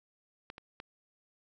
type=clicks; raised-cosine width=0.3 ms; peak=-26 / -30 / -27 dBFS; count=3; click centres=0.501 / 0.581 / 0.801 s; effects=none